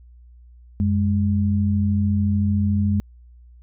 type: tone pair together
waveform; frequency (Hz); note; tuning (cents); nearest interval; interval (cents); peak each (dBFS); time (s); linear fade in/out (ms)
sine; 92.04 / 205.6; F#2 / G#3; -9 / -17; octave + major second; 1392; -19 / -20; 0.8-3; 0
effects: added 60 Hz sine -44 dBFS peak until 3.62 s